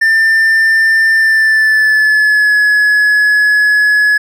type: tone with pitch glide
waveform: triangle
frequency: 1790 to 1694.4 Hz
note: A6 to G#6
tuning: +29 to +34 cents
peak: -5 dBFS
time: 0.01-4.18 s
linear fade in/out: 10 ms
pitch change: -95 cents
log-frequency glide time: 1.13-2.55 s
effects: none